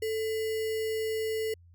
sine tone with sample-and-hold, 440 Hz, A4, in tune, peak -28 dBFS, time 0.02-1.54 s, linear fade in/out 5 ms, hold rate 2450 Hz, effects added 86 Hz sine -53 dBFS peak until 1.74 s

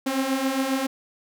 sawtooth beating tone pair, 261.6 / 269 Hz, C4 / C4, 0 / +48 cents, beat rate 7.4 Hz, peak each -24 / -20 dBFS, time 0.06-0.87 s, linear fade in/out 10 ms, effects none

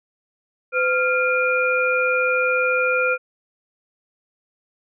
sine tone cluster, 507 / 1393 / 2411 Hz, B4 / F6 / D7, +45 / -5 / +45 cents, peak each -21 / -20 / -23 dBFS, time 0.72-3.18 s, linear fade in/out 50 ms, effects none

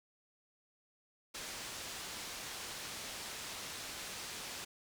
white low-pass noise, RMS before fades -45 dBFS, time 1.34-4.65 s, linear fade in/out 10 ms, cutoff 6800 Hz, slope 12 dB/octave, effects none

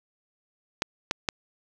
clicks, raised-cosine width 0.2 ms, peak -7 dBFS, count 3, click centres 0.821 / 1.111 / 1.288 s, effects 8-bit

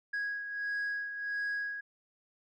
sine beating tone pair, 1654 / 1655.5 Hz, G#6 / G#6, -8 / -6 cents, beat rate 1.5 Hz, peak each -32 / -39 dBFS, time 0.13-1.81 s, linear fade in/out 10 ms, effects tanh soft clip ceiling -30 dBFS

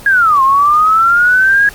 sine linear two-way sweep, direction down then up, 1661.2 to 1052 to 1661.2 Hz, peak -6 dBFS, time 0.06-1.69 s, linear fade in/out 2 ms, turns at 0.42 s, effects pink hiss -34 dBFS RMS until 1.74 s + Opus 24 kbps

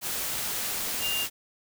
sine tone in noise, 2804 Hz, F7, 6 cents sharp, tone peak -28 dBFS, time 1-1.27 s, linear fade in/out 50 ms, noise white, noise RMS -31 dBFS, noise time 0.01-1.3 s, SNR 0 dB, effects none

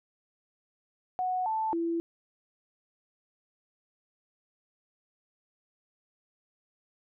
sine tone with pitch steps, 737 / 880 / 335.1 Hz, F#5 / A5 / E4, -7 / 0 / +29 cents, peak -27 dBFS, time 1.19-2 s, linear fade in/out 0 ms, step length 270 ms, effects none

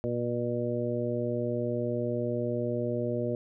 harmonic tone, 120 Hz, B2, 49 cents flat, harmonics 1 / 2 / 3 / 4 / 5, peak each -34 / -34 / -34 / -34 / -34 dBFS, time 0.04-3.35 s, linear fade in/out 0 ms, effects none

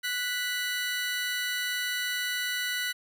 25% pulse tone pair together, 1478.7 / 1975.5 Hz, F#6 / B6, -1 / 0 cents, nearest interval perfect fourth, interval 501 cents, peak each -28 dBFS, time 0.03-2.93 s, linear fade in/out 20 ms, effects none

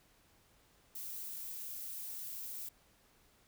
violet noise, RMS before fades -44 dBFS, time 0.95-2.69 s, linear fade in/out 5 ms, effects pink hiss -68 dBFS RMS until 3.47 s

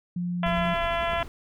sine tone, 176.3 Hz, F3, 17 cents sharp, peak -26 dBFS, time 0.16-0.74 s, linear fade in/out 5 ms
harmonic tone, 338.5 Hz, E4, 46 cents sharp, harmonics 2 / 3 / 4 / 5 / 6 / 7 / 8 / 9 / 10, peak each -27 / -31 / -33 / -35 / -37 / -38 / -39 / -40 / -41 dBFS, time 0.43-1.23 s, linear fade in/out 2 ms
brown noise with tremolo, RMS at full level -35 dBFS, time 0.46-1.28 s, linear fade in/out 0 ms, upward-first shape sine, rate 11 Hz, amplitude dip 30%
click, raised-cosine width 1 ms, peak -23 dBFS, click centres 1.134 s
effects none

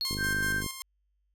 triangle tone with exponential decay, 4319 Hz, C#8, 46 cents flat, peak -26 dBFS, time 0.01-0.7 s, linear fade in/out 0 ms, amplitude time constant 150 ms
5% pulse tone with tremolo, 1060 Hz, C6, 22 cents sharp, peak -22 dBFS, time 0.05-0.82 s, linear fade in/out 0 ms, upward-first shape square, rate 5.3 Hz, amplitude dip 50%
click train, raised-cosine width 3 ms, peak -23 dBFS, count 29, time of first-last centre 0.11-0.662 s, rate 50.7 Hz
sine tone, 1568 Hz, G6, in tune, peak -27 dBFS, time 0.17-0.63 s, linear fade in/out 50 ms
effects added 50 Hz sine -70 dBFS peak until 1.34 s

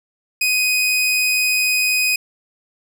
sawtooth tone, 2501 Hz, D#7, 8 cents sharp, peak -12 dBFS, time 0.41-2.16 s, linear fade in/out 5 ms, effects none

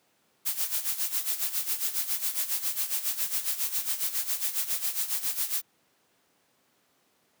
blue noise with tremolo, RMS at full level -27 dBFS, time 0.45-5.62 s, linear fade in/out 20 ms, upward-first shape sine, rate 7.3 Hz, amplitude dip 75%, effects pink hiss -68 dBFS RMS until 7.4 s + high-pass 200 Hz 12 dB/octave

